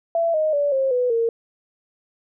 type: tone with pitch steps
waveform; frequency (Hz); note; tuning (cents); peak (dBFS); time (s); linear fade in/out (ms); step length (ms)
sine; 670 / 621.5 / 576.6 / 534.9 / 496.2 / 460.3; E5 / D#5 / D5 / C5 / B4 / A#4; +28 / -2 / -32 / +38 / +8 / -22; -17; 0.15-1.29; 2; 190
effects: none